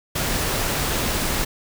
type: noise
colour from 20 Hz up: pink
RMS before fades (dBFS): -23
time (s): 0.15-1.45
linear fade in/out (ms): 10
effects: none